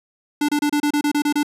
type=tone bursts; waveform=square; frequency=293.7 Hz; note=D4; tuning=in tune; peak=-17 dBFS; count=10; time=0.41-1.431 s; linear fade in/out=5 ms; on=76 ms; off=29 ms; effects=resampled to 32000 Hz